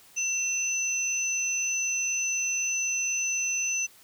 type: tone pair together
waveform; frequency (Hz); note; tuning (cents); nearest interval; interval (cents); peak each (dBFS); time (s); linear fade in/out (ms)
sine; 2701 / 6064; E7 / F#8; +42 / +42; octave + major second; 1400; -30 / -27; 0.16-3.87; 20
effects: white hiss -55 dBFS RMS until 4.03 s